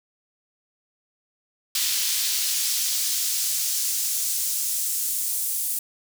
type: noise with high-pass filter sweep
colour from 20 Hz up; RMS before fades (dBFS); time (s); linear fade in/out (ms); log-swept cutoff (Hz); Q
pink; -25; 1.75-5.79; 2; 3800 to 9500; 0.99
effects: none